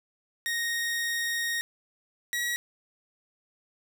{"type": "tone pair in turn", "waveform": "sawtooth", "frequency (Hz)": [1864.7, 1916], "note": ["A#6", "A#6"], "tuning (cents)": [0, 47], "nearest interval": "unison", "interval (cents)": 47, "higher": "second", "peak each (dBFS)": -24, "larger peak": "neither", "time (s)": [[0.46, 1.61], [2.33, 2.56]], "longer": "first", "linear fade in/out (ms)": 0, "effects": []}